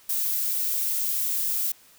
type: noise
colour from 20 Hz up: violet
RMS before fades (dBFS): -26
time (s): 0.09-1.72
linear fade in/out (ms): 5
effects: white hiss -55 dBFS RMS until 1.98 s